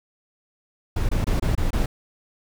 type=noise bursts; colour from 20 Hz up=brown; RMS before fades=-21 dBFS; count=6; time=0.96-1.86 s; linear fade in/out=5 ms; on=130 ms; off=24 ms; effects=none